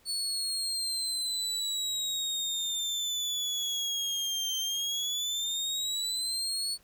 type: exponential two-way sweep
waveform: 30% pulse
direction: down then up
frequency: 4435 to 3136 to 4435 Hz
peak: -27 dBFS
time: 0.05-6.78 s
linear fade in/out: 50 ms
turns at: 4.57 s
effects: pink hiss -63 dBFS RMS until 6.83 s